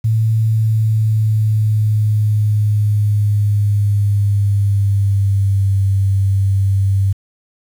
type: tone with pitch glide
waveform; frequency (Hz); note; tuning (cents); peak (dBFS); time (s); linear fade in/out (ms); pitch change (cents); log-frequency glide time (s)
sine; 111 to 97.75; A2 to G2; +16 to -4; -11; 0.04-7.13; 10; -220; 0.36-5.81
effects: 7-bit

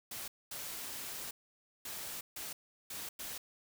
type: noise bursts at uneven times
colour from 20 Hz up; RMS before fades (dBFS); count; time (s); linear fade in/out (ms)
white; -43; 6; 0.11-0.28 / 0.51-1.31 / 1.85-2.21 / 2.36-2.53 / 2.9-3.09 / 3.19-3.38; 5
effects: none

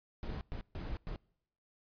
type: noise bursts at uneven times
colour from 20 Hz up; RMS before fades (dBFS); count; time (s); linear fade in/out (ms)
brown; -40; 4; 0.23-0.41 / 0.52-0.61 / 0.75-0.97 / 1.07-1.16; 0
effects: noise-tail reverb RT60 0.8 s tail -26 dB re dry + resampled to 11025 Hz

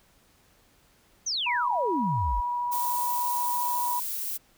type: exponential sweep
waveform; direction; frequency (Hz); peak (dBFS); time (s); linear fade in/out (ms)
sine; down; 6390 to 41.61; -26; 1.26-2.41; 10
type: tone with vibrato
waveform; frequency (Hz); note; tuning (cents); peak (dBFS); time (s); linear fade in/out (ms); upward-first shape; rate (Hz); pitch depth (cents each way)
sine; 970; B5; -31; -26; 1.46-4; 10; sine; 14; 8
type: noise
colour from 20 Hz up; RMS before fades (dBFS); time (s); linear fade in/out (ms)
violet; -32; 2.71-4.38; 20
effects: pink hiss -62 dBFS RMS until 4.57 s

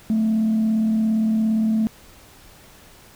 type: tone with frequency modulation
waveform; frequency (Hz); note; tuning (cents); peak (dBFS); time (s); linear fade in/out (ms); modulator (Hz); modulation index
sine; 220; A3; 0; -15; 0.1-1.87; 0; 37.4; 0.22
effects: tanh soft clip ceiling -14 dBFS + pink hiss -48 dBFS RMS until 3.15 s

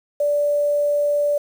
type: tone with quantisation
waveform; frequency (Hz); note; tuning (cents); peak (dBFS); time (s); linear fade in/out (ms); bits
sine; 583; D5; -13; -16; 0.2-1.38; 5; 7
effects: none

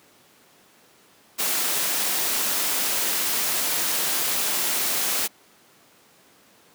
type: noise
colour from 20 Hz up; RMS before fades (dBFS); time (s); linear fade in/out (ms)
white; -24; 1.38-5.28; 20
effects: pink hiss -55 dBFS RMS until 6.74 s + high-pass 200 Hz 12 dB/octave

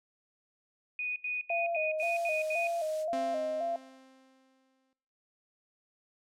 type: tone bursts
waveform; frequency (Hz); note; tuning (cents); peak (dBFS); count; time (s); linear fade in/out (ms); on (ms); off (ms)
sine; 2478; D#7; -8; -32; 7; 0.99-2.672; 2; 170; 82
type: tone with vibrato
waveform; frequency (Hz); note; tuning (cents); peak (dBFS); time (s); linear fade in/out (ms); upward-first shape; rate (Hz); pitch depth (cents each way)
sine; 652; E5; -19; -30; 1.5-3.76; 2; square; 1.9; 77
type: noise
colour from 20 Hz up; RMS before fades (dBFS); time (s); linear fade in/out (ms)
blue; -45; 1.98-3.06; 50
type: tone with exponential decay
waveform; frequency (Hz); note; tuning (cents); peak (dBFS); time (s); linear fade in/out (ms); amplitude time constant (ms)
sawtooth; 263.3; C4; +11; -31; 3.13-4.93; 0; 390
effects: noise-tail reverb RT60 0.9 s tail -21 dB re dry + low-pass 8000 Hz 12 dB/octave

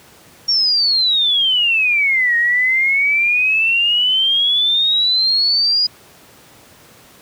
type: exponential two-way sweep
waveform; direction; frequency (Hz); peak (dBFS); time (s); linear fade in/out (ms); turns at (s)
sine; down then up; 5588 to 1864.7 to 4935; -12; 0.48-5.87; 10; 2.36
effects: pink hiss -45 dBFS RMS until 7.21 s + high-pass 100 Hz 12 dB/octave

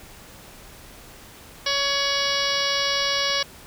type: harmonic tone with a mistuned harmonic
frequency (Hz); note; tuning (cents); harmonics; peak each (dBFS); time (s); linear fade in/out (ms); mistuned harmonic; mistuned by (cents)
560; C#5; +18; 1 / 2 / 3 / 4 / 5 / 6 / 7 / 8 / 9 / 10; -30 / -30 / -30 / -30 / -30 / -30 / -30 / -30 / -30 / -30; 1.66-3.43; 5; 5; +62
effects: pink hiss -45 dBFS RMS until 3.66 s

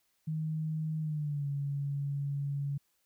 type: tone with pitch glide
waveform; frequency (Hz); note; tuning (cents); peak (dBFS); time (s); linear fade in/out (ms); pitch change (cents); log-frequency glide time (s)
sine; 156.8 to 141.32; D#3 to C#3; +14 to +34; -31; 0.27-2.78; 10; -180; 1-1.47
effects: white hiss -75 dBFS RMS until 3.05 s

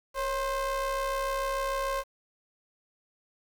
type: ring-modulated tone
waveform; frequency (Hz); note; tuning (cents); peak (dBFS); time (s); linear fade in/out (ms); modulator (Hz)
square; 257.2; C4; -30; -26; 0.14-2.04; 50; 805
effects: 9-bit

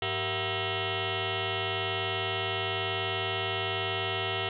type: tone with frequency modulation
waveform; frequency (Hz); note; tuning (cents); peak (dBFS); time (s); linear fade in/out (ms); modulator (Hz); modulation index
sine; 1318.5; E6; 0; -28; 0.02-4.49; 2; 284; 7.3
effects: none

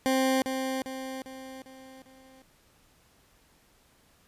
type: tone with echo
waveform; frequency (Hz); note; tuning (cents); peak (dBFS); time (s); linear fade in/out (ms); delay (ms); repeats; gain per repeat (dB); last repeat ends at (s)
20% pulse; 263; C4; +9; -18; 0.06-0.42; 0; 400; 5; -6; 2.42
effects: pink hiss -63 dBFS RMS until 4.27 s + resampled to 32000 Hz

